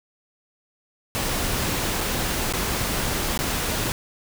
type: noise with dropouts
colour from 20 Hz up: pink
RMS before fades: -25 dBFS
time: 1.15-3.92 s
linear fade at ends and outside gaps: 0 ms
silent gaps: 2.007-2.011 / 2.525-2.536 / 3.376-3.39 s
effects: none